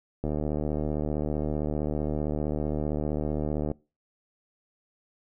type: click train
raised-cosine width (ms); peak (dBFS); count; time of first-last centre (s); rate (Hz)
2; -16; 263; 0.24-3.715; 75.4
effects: noise-tail reverb RT60 0.3 s tail -23 dB re dry